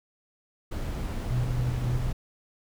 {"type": "noise", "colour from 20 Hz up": "brown", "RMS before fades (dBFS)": -31, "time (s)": [0.71, 2.13], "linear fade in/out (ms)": 10}
{"type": "tone with tremolo", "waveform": "sine", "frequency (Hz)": 123.47, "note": "B2", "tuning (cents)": 0, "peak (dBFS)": -24, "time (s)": [1.3, 2.11], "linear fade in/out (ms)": 10, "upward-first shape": "square", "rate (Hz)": 3.7, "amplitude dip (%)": 40}
{"effects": []}